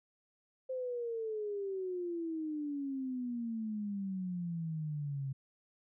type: exponential sweep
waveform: sine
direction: down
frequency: 523.3 to 133.5 Hz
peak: -35 dBFS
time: 0.69-5.33 s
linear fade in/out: 10 ms
effects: none